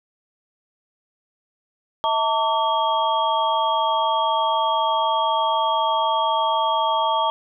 sine tone cluster, 645 / 899 / 1147 / 3259 Hz, E5 / A5 / D6 / G#7, -38 / +37 / -41 / -33 cents, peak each -25 / -20 / -24 / -28 dBFS, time 2.04-7.3 s, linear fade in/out 0 ms, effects none

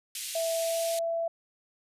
white band-pass noise, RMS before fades -37 dBFS, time 0.15-0.99 s, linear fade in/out 2 ms, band 2300 to 12000 Hz, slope 24 dB/octave
sine tone with pitch glide, 659.3 to 667.3 Hz, E5 to E5, 0 to +21 cents, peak -27 dBFS, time 0.35-1.28 s, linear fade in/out 5 ms, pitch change +21 cents, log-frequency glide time 0.5-0.92 s
effects resampled to 32000 Hz

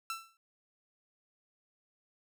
sawtooth tone with exponential decay, 1337 Hz, E6, 24 cents sharp, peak -30 dBFS, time 0.1-0.37 s, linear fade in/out 1 ms, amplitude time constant 57 ms, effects none

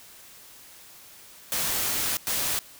white noise bursts at uneven times, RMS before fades -27 dBFS, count 2, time 1.52-2.17 / 2.27-2.59 s, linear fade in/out 0 ms, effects white hiss -49 dBFS RMS until 2.79 s

